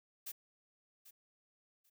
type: noise with echo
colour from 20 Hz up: blue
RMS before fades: -44 dBFS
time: 0.26-0.32 s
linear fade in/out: 10 ms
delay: 790 ms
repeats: 2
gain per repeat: -14 dB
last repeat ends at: 1.9 s
effects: none